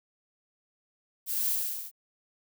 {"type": "noise with echo", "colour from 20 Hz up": "violet", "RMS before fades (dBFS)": -31, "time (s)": [1.26, 1.57], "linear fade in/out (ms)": 50, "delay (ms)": 69, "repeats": 5, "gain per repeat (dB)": -2, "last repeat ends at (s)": 1.915, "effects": []}